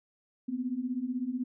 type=beating tone pair; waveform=sine; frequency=240.6 / 256.6 Hz; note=B3 / C4; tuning=-45 / -34 cents; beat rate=16 Hz; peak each=-35 / -32 dBFS; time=0.48-1.44 s; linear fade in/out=10 ms; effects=none